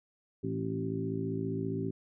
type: harmonic tone with a mistuned harmonic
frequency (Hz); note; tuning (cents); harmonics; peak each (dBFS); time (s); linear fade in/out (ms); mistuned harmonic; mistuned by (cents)
55; A1; 0; 2 / 3 / 4 / 5 / 6 / 7; -38 / -37 / -42 / -37 / -44 / -37; 0.43-1.91; 10; 5; -26
effects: none